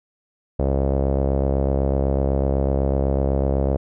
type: tone with low-pass filter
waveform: sawtooth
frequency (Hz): 68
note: C#2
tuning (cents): -33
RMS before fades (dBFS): -20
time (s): 0.59-3.77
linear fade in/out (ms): 5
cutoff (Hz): 570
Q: 3.1
effects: none